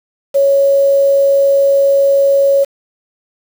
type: tone with quantisation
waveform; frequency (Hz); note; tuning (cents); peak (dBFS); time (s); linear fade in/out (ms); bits
sine; 554.4; C#5; 0; -7; 0.34-2.65; 20; 5
effects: none